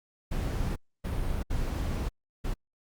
brown noise bursts at uneven times, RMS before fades -30 dBFS, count 4, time 0.31-0.76 / 1.04-1.43 / 1.5-2.09 / 2.44-2.54 s, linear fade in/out 10 ms, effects Opus 48 kbps

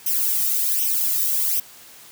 violet noise with flanger, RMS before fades -21 dBFS, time 0.06-1.6 s, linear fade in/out 5 ms, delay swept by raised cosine 0.34 to 1.64 ms, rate 1.3 Hz, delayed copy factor +0.95, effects white hiss -45 dBFS RMS until 2.11 s + high-pass 80 Hz 12 dB/octave

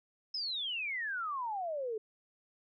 sine exponential sweep, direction down, 5274 to 420 Hz, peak -34 dBFS, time 0.34-1.98 s, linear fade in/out 5 ms, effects none

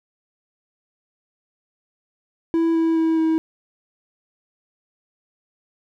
triangle tone with pitch steps, 330 / 327 / 324 / 321 Hz, E4 / E4 / E4 / E4, +2 / -14 / -30 / -46 cents, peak -14 dBFS, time 2.54-3.38 s, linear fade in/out 0 ms, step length 210 ms, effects none

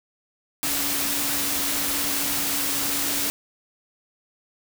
sine tone in noise, 283.1 Hz, C#4, 37 cents sharp, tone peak -35 dBFS, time 0.63-3.3 s, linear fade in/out 0 ms, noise white, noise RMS -25 dBFS, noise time 0.63-3.3 s, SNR -13 dB, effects none

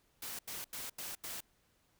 white noise bursts, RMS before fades -43 dBFS, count 5, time 0.22-1.406 s, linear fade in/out 5 ms, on 170 ms, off 84 ms, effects pink hiss -73 dBFS RMS until 1.99 s

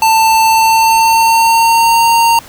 square tone with pitch glide, 890 to 923.5 Hz, A5 to A#5, +20 to -16 cents, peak -7 dBFS, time 0.02-2.39 s, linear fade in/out 2 ms, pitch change +64 cents, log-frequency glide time 0.46-2.08 s, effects pink hiss -35 dBFS RMS until 2.48 s

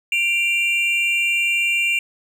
triangle tone pair together, 2367 / 2772 Hz, D7 / F7, +13 / -14 cents, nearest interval minor third, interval 273 cents, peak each -18 dBFS, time 0.12-1.99 s, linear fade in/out 2 ms, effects none

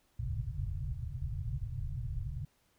white low-pass noise, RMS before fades -37 dBFS, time 0.19-2.45 s, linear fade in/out 5 ms, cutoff 140 Hz, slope 96 dB/octave, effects pink hiss -72 dBFS RMS until 2.78 s

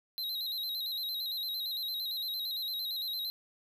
square tone with vibrato, 3951 Hz, B7, in tune, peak -34 dBFS, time 0.18-3.3 s, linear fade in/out 0 ms, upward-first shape square, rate 8.8 Hz, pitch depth 61 cents each way, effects none

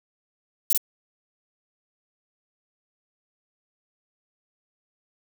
violet noise with echo, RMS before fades -20 dBFS, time 0.7-0.73 s, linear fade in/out 2 ms, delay 46 ms, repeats 1, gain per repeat -2 dB, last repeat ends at 0.776 s, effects none

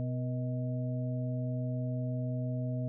harmonic tone with a mistuned harmonic, 125.9 Hz, B2, 34 cents sharp, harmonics 1 / 2 / 4 / 5, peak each -32 / -38 / -49 / -42 dBFS, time 0-2.88 s, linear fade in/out 0 ms, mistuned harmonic 4, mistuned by -90 cents, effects none

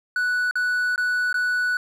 triangle tone with dropouts, 1480 Hz, F#6, in tune, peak -18 dBFS, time 0.16-1.77 s, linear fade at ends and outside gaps 2 ms, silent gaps 0.511-0.555 / 0.96-0.978 / 1.328-1.342 s, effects none

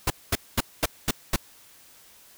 pink noise bursts, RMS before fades -22 dBFS, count 6, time 0.07-1.362 s, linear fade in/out 5 ms, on 32 ms, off 220 ms, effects white hiss -53 dBFS RMS until 2.37 s

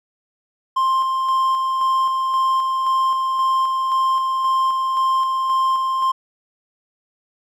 triangle tone with tremolo, 1053 Hz, C6, 11 cents sharp, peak -13 dBFS, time 0.76-6.12 s, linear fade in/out 10 ms, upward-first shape square, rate 1.9 Hz, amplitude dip 30%, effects none

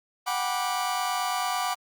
40% pulse chord, G major seventh, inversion third, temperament just, 735 / 784 / 980 / 1176 Hz, F#5 / G5 / B5 / D6, -12 / 0 / -14 / +2 cents, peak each -29 / -34 / -32 / -30 dBFS, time 0.26-1.75 s, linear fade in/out 20 ms, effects Opus 48 kbps

